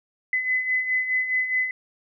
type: beating tone pair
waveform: sine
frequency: 2016 / 2020.8 Hz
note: B6 / B6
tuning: +35 / +39 cents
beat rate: 4.8 Hz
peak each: -29 / -22 dBFS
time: 0.33-1.71 s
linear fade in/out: 2 ms
effects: none